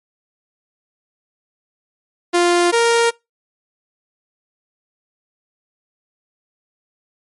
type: tone pair in turn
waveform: sawtooth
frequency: 349.2 / 466.1 Hz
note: F4 / A#4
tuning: 0 / 0 cents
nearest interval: perfect fourth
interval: 500 cents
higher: second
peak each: -8 dBFS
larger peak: neither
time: 2.33-2.72 / 2.72-3.11 s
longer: neither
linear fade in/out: 20 ms
effects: noise-tail reverb RT60 0.2 s tail -23 dB re dry + MP3 48 kbps